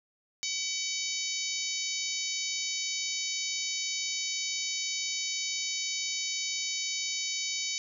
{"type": "harmonic tone", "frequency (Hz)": 758, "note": "F#5", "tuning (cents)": 42, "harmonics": [3, 4, 5, 6, 7, 8, 9], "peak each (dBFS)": [-38, -41, -39, -38, -39, -37, -38], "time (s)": [0.43, 7.78], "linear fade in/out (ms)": 0, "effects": []}